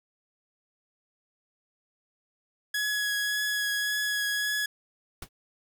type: tone with vibrato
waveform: sawtooth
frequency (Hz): 1678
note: G#6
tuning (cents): +17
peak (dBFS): -23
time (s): 2.74-4.66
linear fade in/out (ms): 5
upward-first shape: triangle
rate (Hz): 1.8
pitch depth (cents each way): 15
type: noise with exponential decay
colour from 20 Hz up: pink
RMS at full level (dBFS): -33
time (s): 5.22-5.29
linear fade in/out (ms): 5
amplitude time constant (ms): 15
effects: none